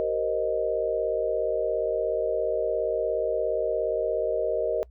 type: chord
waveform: sine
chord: C minor seventh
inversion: second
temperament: equal with one note detuned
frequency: 386.6 / 466.2 / 523.3 / 622.3 Hz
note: G4 / Bb4 / C5 / Eb5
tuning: -24 / 0 / 0 / 0 cents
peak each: -33 / -27 / -32 / -27 dBFS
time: 0-4.83 s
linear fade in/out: 0 ms
effects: noise-tail reverb RT60 0.1 s tail -23 dB re dry + added 60 Hz sine -48 dBFS peak until 4.9 s